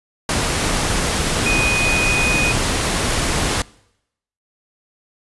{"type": "tone in noise", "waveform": "sine", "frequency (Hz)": 2489, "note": "D#7", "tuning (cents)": 0, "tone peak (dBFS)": -17, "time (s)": [1.46, 2.52], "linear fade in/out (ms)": 2, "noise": "pink", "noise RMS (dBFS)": -19, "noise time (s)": [0.29, 3.62], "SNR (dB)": -1, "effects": ["noise-tail reverb RT60 0.8 s tail -23 dB re dry", "resampled to 24000 Hz"]}